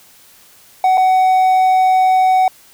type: tone with dropouts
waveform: triangle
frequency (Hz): 749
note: F#5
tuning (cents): +21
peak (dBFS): -7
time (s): 0.84-2.48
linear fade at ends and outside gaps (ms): 2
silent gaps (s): 0.974-0.978
effects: white hiss -46 dBFS RMS until 2.73 s